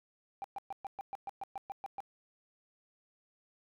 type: tone bursts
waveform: sine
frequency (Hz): 789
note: G5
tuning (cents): +11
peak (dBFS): -35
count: 12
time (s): 0.42-2.004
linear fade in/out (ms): 0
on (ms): 22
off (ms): 120
effects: tanh soft clip ceiling -35 dBFS